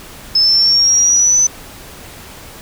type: linear sweep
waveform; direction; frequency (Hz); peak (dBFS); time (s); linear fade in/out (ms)
sine; up; 5200 to 6080; -8; 0.35-1.47; 5
effects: pink hiss -35 dBFS RMS until 2.61 s